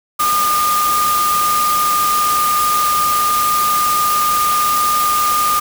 sine tone in noise, 1214 Hz, D#6, 43 cents flat, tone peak -13 dBFS, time 0.19-5.6 s, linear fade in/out 10 ms, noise white, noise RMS -21 dBFS, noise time 0.19-5.6 s, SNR +5 dB, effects none

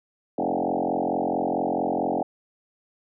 sine tone with frequency modulation, 516 Hz, C5, 24 cents flat, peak -22 dBFS, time 0.38-2.23 s, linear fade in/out 5 ms, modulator 44.5 Hz, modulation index 6.6, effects none

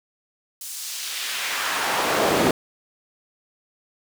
brown noise with high-pass filter sweep, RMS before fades -24 dBFS, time 0.61-2.51 s, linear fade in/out 2 ms, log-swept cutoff 8400 to 310 Hz, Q 0.91, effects none

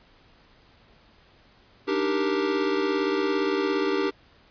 square chord, Eb major seventh, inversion third, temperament equal, 293.7 / 311.1 / 392 / 466.2 Hz, D4 / Eb4 / G4 / Bb4, 0 / 0 / 0 / 0 cents, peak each -30 / -32 / -26 / -31 dBFS, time 1.87-4.11 s, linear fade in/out 20 ms, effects pink hiss -57 dBFS RMS until 4.5 s + resampled to 11025 Hz

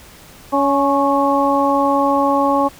harmonic tone with a mistuned harmonic, 280 Hz, C#4, 18 cents sharp, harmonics 1 / 2 / 3 / 4, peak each -18 / -18 / -18 / -18 dBFS, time 0.52-2.69 s, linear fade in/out 20 ms, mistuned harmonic 4, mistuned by -33 cents, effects pink hiss -42 dBFS RMS until 2.79 s

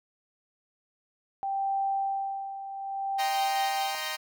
sine tone with tremolo, 784 Hz, G5, in tune, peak -25 dBFS, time 1.43-3.95 s, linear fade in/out 0 ms, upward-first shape sine, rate 0.62 Hz, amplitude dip 70%
10% pulse chord, C minor seventh, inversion first, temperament equal with one note detuned, 622.3 / 779 / 932.3 / 1046.5 Hz, Eb5 / G5 / Bb5 / C6, 0 / -11 / 0 / 0 cents, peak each -29 dBFS, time 3.18-4.17 s, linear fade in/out 20 ms
effects none

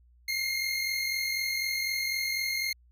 25% pulse tone pair together, 2093 / 2137 Hz, C7 / C7, 0 / +36 cents, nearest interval unison, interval 36 cents, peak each -31 / -26 dBFS, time 0.28-2.73 s, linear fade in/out 5 ms, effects added 60 Hz sine -57 dBFS peak until 2.91 s

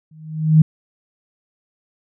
sine tone with exponential growth, 156.6 Hz, D#3, 11 cents sharp, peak -4 dBFS, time 0.11-0.62 s, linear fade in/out 5 ms, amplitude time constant 110 ms, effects none

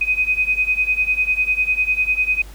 sine beating tone pair, 2500 / 2510 Hz, D#7 / D#7, +8 / +15 cents, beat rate 10 Hz, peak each -20 / -18 dBFS, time 0.01-2.42 s, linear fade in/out 5 ms, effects added 50 Hz sine -35 dBFS peak until 2.54 s + pink hiss -45 dBFS RMS until 2.54 s

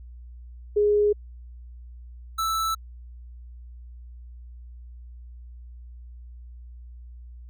sine / square tone pair in turn, 415.3 / 1318.5 Hz, G#4 / E6, 0 / 0 cents, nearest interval octave + minor sixth, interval 2000 cents, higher second, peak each -17 / -24 dBFS, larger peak first, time 0.76-1.13 / 2.38-2.75 s, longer neither, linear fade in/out 10 ms, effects added 60 Hz sine -40 dBFS peak until 7.49 s

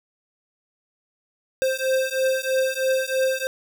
square beating tone pair, 523.3 / 526.4 Hz, C5 / C5, 0 / +10 cents, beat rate 3.1 Hz, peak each -24 dBFS, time 1.62-3.47 s, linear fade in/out 0 ms, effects none

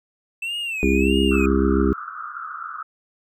triangle tone with vibrato, 2637 Hz, E7, in tune, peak -23 dBFS, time 0.42-1.46 s, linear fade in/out 5 ms, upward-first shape sine, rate 1.6 Hz, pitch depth 140 cents each way
harmonic tone, 67 Hz, C2, 42 cents sharp, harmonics 1 / 3 / 4 / 5 / 6, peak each -22 / -22 / -22 / -22 / -22 dBFS, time 0.83-1.93 s, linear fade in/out 0 ms
white band-pass noise, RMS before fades -33 dBFS, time 1.31-2.83 s, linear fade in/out 5 ms, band 1200 to 1400 Hz, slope 96 dB/octave
effects none

